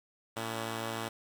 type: tone pair together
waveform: 5% pulse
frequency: 112.8 / 283.9 Hz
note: A2 / C#4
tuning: +44 / +41 cents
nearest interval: octave + major third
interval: 1597 cents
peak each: -24 / -31 dBFS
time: 0.36-1.09 s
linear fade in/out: 10 ms
effects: none